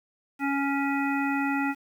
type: harmonic tone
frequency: 278.4 Hz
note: C#4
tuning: 8 cents sharp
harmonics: 1 / 3 / 5 / 7 / 9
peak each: -26 / -31 / -33 / -34 / -36 dBFS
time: 0.39-1.75 s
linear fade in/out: 50 ms
effects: 9-bit